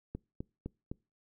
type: click train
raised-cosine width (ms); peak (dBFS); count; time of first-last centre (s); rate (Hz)
3; -25; 4; 0.15-0.915; 3.92
effects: noise-tail reverb RT60 0.3 s tail -26 dB re dry